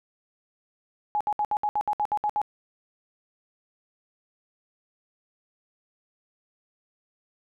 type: tone bursts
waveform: sine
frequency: 838 Hz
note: G#5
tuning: 15 cents sharp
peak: -22 dBFS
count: 11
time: 1.15-2.416 s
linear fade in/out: 0 ms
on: 56 ms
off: 65 ms
effects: none

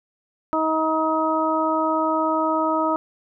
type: harmonic tone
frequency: 316.7 Hz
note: D#4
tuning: 31 cents sharp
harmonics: 1 / 2 / 3 / 4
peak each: -24 / -24 / -24 / -24 dBFS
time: 0.53-2.96 s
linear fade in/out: 0 ms
effects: none

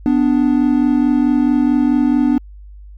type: tone pair together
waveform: triangle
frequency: 249.1 / 293.7 Hz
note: B3 / D4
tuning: +15 / 0 cents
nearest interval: minor third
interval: 285 cents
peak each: -12 dBFS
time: 0.06-2.38 s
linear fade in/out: 0 ms
effects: added 50 Hz sine -34 dBFS peak until 2.97 s

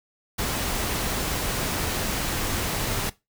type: noise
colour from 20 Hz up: pink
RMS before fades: -27 dBFS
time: 0.38-3.1 s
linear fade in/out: 10 ms
effects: noise-tail reverb RT60 0.2 s tail -18 dB re dry

